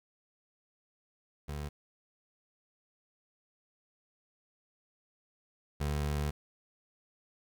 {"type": "tone pair in turn", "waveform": "25% pulse", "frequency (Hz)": [73.42, 73.42], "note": ["D2", "D2"], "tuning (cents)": [0, 0], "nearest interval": "unison", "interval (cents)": 0, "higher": "neither", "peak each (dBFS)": [-33, -27], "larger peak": "second", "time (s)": [[1.48, 1.69], [5.8, 6.31]], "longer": "second", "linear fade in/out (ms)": 10, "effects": ["11-bit"]}